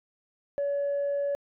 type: tone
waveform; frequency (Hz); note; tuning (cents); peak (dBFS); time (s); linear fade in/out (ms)
sine; 567; C#5; +39; -24; 0.58-1.35; 0
effects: tanh soft clip ceiling -23 dBFS